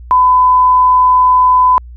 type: tone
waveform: sine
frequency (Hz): 1006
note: B5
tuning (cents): +32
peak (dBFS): -5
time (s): 0.11-1.78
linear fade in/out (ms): 0
effects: added 60 Hz sine -29 dBFS peak until 1.96 s